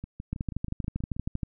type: two click trains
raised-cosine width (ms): 5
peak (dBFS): -24 / -17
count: 8 / 15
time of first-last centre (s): 0.04-1.165 / 0.33-1.432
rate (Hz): 6.22 / 12.7
effects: none